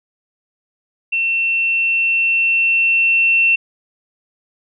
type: tone with level ramp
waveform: sine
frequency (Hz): 2700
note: E7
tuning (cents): +41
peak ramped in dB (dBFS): -15 to -10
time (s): 1.12-3.56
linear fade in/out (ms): 10
effects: none